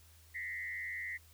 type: tone with frequency modulation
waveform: sine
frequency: 1983 Hz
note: B6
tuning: 7 cents sharp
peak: -38 dBFS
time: 0.34-1.18 s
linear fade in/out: 20 ms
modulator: 93.6 Hz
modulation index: 1.4
effects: added 81 Hz sine -60 dBFS peak until 1.33 s + white hiss -64 dBFS RMS until 1.33 s